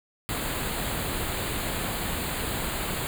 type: band-stop noise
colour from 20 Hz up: pink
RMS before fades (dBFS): -30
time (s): 0.29-3.07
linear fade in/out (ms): 0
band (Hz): 4600 to 6900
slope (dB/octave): 96
effects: none